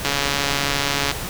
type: click train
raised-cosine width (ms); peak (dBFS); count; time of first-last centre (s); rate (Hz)
0.2; -3; 151; 0.05-1.114; 141
effects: pink hiss -29 dBFS RMS until 1.29 s